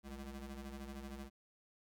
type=ring-modulated tone; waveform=30% pulse; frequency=135.8 Hz; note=C#3; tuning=35 cents flat; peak=-40 dBFS; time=0.03-1.3 s; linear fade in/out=50 ms; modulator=74.4 Hz; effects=none